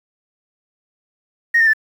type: tone with pitch steps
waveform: sine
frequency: 1864.7 / 1809.5 / 1756 Hz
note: A#6 / A6 / A6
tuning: 0 / +48 / -4 cents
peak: -9 dBFS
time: 1.54-1.735 s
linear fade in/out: 10 ms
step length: 65 ms
effects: tanh soft clip ceiling -6 dBFS + 7-bit